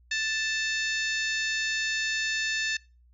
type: harmonic tone with a mistuned harmonic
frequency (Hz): 880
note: A5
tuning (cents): 0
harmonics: 2 / 3 / 4 / 5 / 6 / 7 / 8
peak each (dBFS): -29 / -33 / -35 / -37 / -39 / -40 / -41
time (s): 0.11-2.77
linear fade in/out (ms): 5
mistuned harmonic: 4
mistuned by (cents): +53
effects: noise-tail reverb RT60 0.3 s tail -23 dB re dry + added 60 Hz sine -56 dBFS peak until 3.13 s